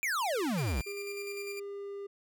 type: exponential sweep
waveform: square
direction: down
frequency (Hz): 2452 to 54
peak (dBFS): -30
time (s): 0.03-0.81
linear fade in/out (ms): 0
type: tone with tremolo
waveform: sawtooth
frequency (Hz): 2384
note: D7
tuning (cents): +25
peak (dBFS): -36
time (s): 0.57-1.6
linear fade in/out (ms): 10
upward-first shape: square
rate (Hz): 10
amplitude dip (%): 45
type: tone with pitch glide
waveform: triangle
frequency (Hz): 403.4 to 400.4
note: G4 to G4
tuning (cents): +50 to +37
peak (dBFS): -36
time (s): 0.86-2.07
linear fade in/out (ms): 10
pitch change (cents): -13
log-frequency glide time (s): 1.2-1.94
effects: none